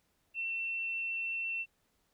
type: tone with frequency modulation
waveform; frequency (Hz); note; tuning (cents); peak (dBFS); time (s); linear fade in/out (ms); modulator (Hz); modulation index
sine; 2697; E7; +39; -33; 0.34-1.66; 50; 21.2; 0.23
effects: pink hiss -75 dBFS RMS until 2.13 s